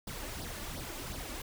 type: noise with flanger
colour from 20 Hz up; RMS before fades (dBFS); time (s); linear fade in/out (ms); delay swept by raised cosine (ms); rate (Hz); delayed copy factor
pink; -41; 0.07-1.42; 5; 0.2 to 3.5; 2.8; +0.7
effects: none